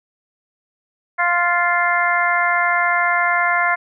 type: harmonic tone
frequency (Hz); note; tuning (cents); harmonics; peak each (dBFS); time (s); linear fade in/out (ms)
349.2; F4; 0; 2 / 3 / 4 / 5 / 6; -21 / -21 / -21 / -21 / -21; 1.18-3.76; 20
effects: none